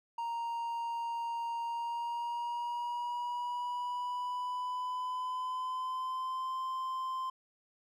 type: tone with pitch glide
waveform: triangle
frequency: 932.3 to 1040.4 Hz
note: A#5 to C6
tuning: 0 to -10 cents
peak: -32 dBFS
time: 0.18-7.3 s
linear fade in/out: 5 ms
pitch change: +190 cents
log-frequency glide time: 1.63-6.58 s
effects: none